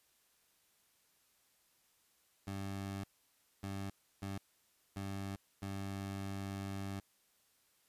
20% pulse tone bursts at uneven times, 98 Hz, G2, in tune, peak -35 dBFS, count 5, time 2.47-3.04 / 3.63-3.9 / 4.22-4.38 / 4.96-5.36 / 5.62-7 s, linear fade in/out 5 ms, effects white hiss -73 dBFS RMS until 7.88 s + resampled to 32000 Hz

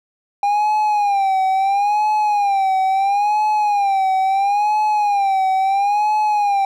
triangle tone with vibrato, 805 Hz, G5, 46 cents sharp, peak -12 dBFS, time 0.43-6.65 s, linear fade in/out 2 ms, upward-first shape sine, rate 0.74 Hz, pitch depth 99 cents each way, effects none

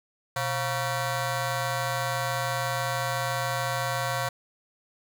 15% pulse ring-modulated tone, 413.9 Hz, G#4, 6 cents flat, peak -17 dBFS, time 0.36-4.29 s, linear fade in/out 5 ms, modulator 290 Hz, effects 9-bit

